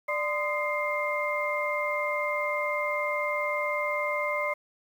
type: tone cluster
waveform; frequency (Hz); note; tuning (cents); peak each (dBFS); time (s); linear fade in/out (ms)
sine; 593 / 1029 / 1233 / 2109; D5 / C6 / D#6 / C7; +17 / -29 / -16 / +13; -30 / -33 / -37 / -30; 0.08-4.54; 10
effects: 9-bit